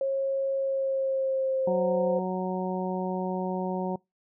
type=tone with pitch glide; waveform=sine; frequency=542 to 522.9 Hz; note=C#5 to C5; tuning=-39 to -1 cents; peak=-24 dBFS; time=0.01-2.19 s; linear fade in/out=2 ms; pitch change=-62 cents; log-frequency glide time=0.57-1.96 s
type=harmonic tone; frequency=185 Hz; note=F#3; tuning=in tune; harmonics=1 / 2 / 3 / 4 / 5; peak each=-30 / -33 / -35 / -36 / -37 dBFS; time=1.67-3.96 s; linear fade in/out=5 ms
effects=noise-tail reverb RT60 0.2 s tail -25 dB re dry